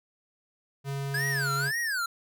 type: tone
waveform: square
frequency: 138.59 Hz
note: C#3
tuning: in tune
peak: -31 dBFS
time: 0.84-1.72 s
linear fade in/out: 50 ms
type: tone with vibrato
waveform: square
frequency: 1603 Hz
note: G6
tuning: 38 cents sharp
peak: -28 dBFS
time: 1.14-2.06 s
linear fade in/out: 5 ms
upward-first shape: sine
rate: 1.9 Hz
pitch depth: 290 cents each way
effects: none